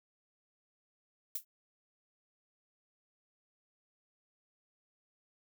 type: noise with exponential decay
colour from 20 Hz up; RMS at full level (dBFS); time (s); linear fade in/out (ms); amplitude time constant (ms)
violet; -31; 1.35-1.45; 5; 20
effects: none